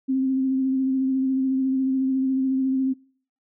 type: tone with vibrato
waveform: sine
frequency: 264.1 Hz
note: C4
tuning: 16 cents sharp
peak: -19 dBFS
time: 0.08-2.94 s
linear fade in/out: 20 ms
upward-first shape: sine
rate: 14 Hz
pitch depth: 20 cents each way
effects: noise-tail reverb RT60 0.5 s tail -24 dB re dry